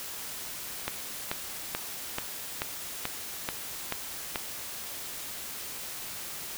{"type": "click train", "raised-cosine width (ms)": 0.3, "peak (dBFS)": -13, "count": 9, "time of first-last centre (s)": [0.88, 4.358], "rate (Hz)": 2.3, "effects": ["white hiss -39 dBFS RMS until 6.57 s"]}